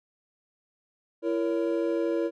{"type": "chord", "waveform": "triangle", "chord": "A# diminished", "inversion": "second", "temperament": "just", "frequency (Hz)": [335.6, 466.2, 559.4], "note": ["E4", "A#4", "C#5"], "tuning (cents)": [31, 0, 16], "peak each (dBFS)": [-25, -28, -29], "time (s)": [1.22, 2.31], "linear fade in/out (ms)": 50, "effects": []}